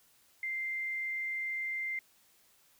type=tone; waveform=sine; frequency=2091 Hz; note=C7; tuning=2 cents flat; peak=-33 dBFS; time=0.43-1.99 s; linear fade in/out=2 ms; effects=white hiss -66 dBFS RMS until 2.79 s